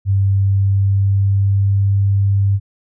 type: tone with pitch glide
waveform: sine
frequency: 98 to 99.14 Hz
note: G2 to G2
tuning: 0 to +20 cents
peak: -11 dBFS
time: 0.05-2.6 s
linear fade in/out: 50 ms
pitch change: +20 cents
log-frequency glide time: 0.36-1.86 s
effects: none